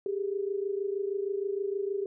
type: tone pair together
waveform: sine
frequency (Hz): 392 / 418.4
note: G4 / G#4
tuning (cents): 0 / +13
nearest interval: minor second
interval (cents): 113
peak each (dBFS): -30 / -34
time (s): 0.06-2.06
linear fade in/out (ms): 2
effects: none